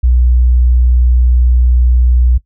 sine tone, 61.3 Hz, B1, 12 cents flat, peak -6 dBFS, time 0.03-2.38 s, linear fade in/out 10 ms, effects noise-tail reverb RT60 0.1 s tail -17 dB re dry

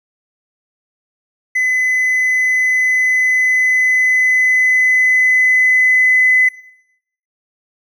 triangle tone with level ramp, 2018 Hz, B6, 37 cents sharp, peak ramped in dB -10 to -4 dBFS, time 1.55-6.49 s, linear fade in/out 10 ms, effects noise-tail reverb RT60 0.8 s tail -24 dB re dry + tanh soft clip ceiling -6 dBFS

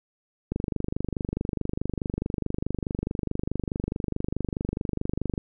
click train, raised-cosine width 3 ms, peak -14 dBFS, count 121, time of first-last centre 0.52-5.378 s, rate 24.7 Hz, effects none

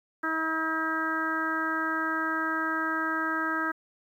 harmonic tone, 320 Hz, D#4, 49 cents sharp, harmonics 1 / 2 / 3 / 4 / 5 / 6, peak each -33 / -40 / -37 / -31 / -30 / -40 dBFS, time 0.23-3.72 s, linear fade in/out 10 ms, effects 10-bit

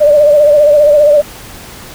sine tone with vibrato, 591 Hz, D5, 11 cents sharp, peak -3 dBFS, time 0-1.22 s, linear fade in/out 20 ms, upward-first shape sine, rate 15 Hz, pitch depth 51 cents each way, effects pink hiss -31 dBFS RMS until 1.94 s

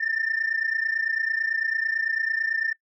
sine tone pair together, 1780 / 1809 Hz, A6 / A6, +20 / +48 cents, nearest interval unison, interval 28 cents, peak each -25 dBFS, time 0-2.73 s, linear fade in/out 10 ms, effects noise-tail reverb RT60 0.1 s tail -22 dB re dry + tanh soft clip ceiling -18 dBFS

